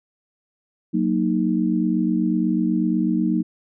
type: chord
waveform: sine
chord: D# minor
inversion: first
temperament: equal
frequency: 185 / 233.1 / 311.1 Hz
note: F#3 / A#3 / D#4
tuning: 0 / 0 / 0 cents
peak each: -22 dBFS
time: 0.93-3.43 s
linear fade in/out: 20 ms
effects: none